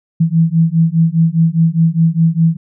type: beating tone pair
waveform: sine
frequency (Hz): 161.8 / 166.7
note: E3 / E3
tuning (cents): -32 / +20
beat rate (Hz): 4.9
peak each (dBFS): -12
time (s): 0.2-2.57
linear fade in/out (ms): 10
effects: none